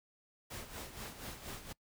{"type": "noise with tremolo", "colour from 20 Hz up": "pink", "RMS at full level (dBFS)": -44, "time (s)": [0.5, 1.73], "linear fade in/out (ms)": 10, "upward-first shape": "sine", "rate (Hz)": 4.2, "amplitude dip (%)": 65, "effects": ["noise-tail reverb RT60 0.1 s tail -23 dB re dry"]}